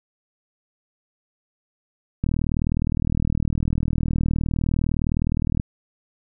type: click train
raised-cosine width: 5 ms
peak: -10 dBFS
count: 134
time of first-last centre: 2.24-5.599 s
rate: 39.6 Hz
effects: none